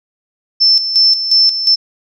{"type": "tone with tremolo", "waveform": "sine", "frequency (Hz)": 5310, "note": "E8", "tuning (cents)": 12, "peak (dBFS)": -6, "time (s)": [0.6, 1.76], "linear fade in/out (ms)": 20, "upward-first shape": "square", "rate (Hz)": 2.8, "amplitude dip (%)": 65, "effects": []}